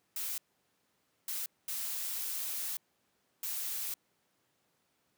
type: noise bursts at uneven times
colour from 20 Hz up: blue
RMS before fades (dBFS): -37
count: 4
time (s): 0.16-0.38 / 1.28-1.46 / 1.68-2.77 / 3.43-3.94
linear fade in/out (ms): 2
effects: pink hiss -75 dBFS RMS until 5.17 s + high-pass 150 Hz 12 dB/octave